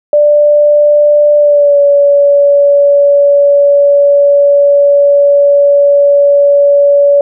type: tone with pitch glide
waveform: sine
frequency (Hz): 590 to 569.6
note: D5 to C#5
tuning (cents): +8 to +47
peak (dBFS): -3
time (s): 0.13-7.21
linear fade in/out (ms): 2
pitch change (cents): -61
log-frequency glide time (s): 1.37-1.79
effects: none